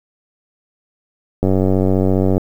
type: click train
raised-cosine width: 2 ms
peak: -3 dBFS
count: 91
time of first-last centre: 1.43-2.379 s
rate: 94.8 Hz
effects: 7-bit